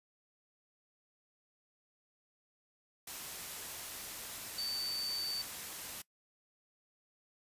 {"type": "tone in noise", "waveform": "sine", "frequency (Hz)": 4567, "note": "D8", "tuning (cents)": -49, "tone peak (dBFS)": -36, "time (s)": [4.58, 5.42], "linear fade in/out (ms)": 5, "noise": "white", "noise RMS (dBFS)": -44, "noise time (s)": [3.07, 6.02], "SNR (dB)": 5, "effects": ["noise-tail reverb RT60 0.1 s tail -21 dB re dry", "resampled to 32000 Hz"]}